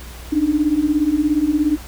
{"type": "beating tone pair", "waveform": "sine", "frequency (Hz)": [288.4, 305.4], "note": ["D4", "D#4"], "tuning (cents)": [-31, -32], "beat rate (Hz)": 17, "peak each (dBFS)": [-19, -16], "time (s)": [0.32, 1.77], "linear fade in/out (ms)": 10, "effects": ["added 60 Hz sine -34 dBFS peak until 1.87 s", "pink hiss -39 dBFS RMS until 1.87 s"]}